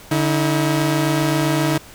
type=tone pair together; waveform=sawtooth; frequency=146.5 / 320.6 Hz; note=D3 / E4; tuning=-4 / -48 cents; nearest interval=octave + major second; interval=1356 cents; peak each=-15 dBFS; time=0.11-1.78 s; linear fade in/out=5 ms; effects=pink hiss -42 dBFS RMS until 1.94 s